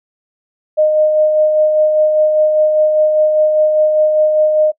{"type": "tone with tremolo", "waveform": "sine", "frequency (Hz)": 615, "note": "D#5", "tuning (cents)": -20, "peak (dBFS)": -7, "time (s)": [0.77, 4.72], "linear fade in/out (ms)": 20, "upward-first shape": "sine", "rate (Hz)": 5, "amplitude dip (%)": 35, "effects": ["noise-tail reverb RT60 0.1 s tail -21 dB re dry"]}